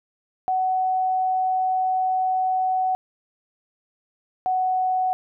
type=tone pair in turn; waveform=sine; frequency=748 / 743.8 Hz; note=F#5 / F#5; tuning=+19 / +9 cents; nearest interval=unison; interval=10 cents; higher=first; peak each=-19 dBFS; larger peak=neither; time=0.48-2.95 / 4.46-5.13 s; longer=first; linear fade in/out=0 ms; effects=none